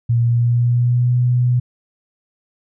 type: tone with pitch glide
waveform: sine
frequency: 117.8 to 123.44 Hz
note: A#2 to B2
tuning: +19 to 0 cents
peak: -12 dBFS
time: 0.09-1.6 s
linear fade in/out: 10 ms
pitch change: +81 cents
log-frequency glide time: 0.19-1.15 s
effects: none